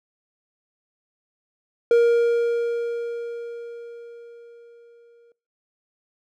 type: tone with exponential decay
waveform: triangle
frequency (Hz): 470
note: A#4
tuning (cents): +14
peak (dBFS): -10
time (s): 1.91-5.32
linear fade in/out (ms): 2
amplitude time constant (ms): 740
effects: noise-tail reverb RT60 0.4 s tail -24 dB re dry